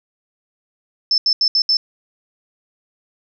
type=tone bursts at uneven times; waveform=sine; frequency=5274 Hz; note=E8; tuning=in tune; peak=-12 dBFS; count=5; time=1.11-1.18 / 1.26-1.33 / 1.41-1.48 / 1.55-1.62 / 1.69-1.77 s; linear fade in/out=2 ms; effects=none